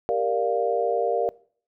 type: chord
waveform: sine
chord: G minor seventh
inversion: none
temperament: equal with one note detuned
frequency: 395.4 / 466.2 / 587.3 / 698.5 Hz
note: G4 / Bb4 / D5 / F5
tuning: +15 / 0 / 0 / 0 cents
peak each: -30 / -24 / -27 / -26 dBFS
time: 0.09-1.29 s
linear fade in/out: 0 ms
effects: noise-tail reverb RT60 0.5 s tail -22 dB re dry